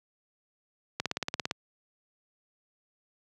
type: click train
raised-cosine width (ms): 0.2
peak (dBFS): -12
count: 10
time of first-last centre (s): 1-1.511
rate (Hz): 17.6
effects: high-pass 100 Hz 12 dB/octave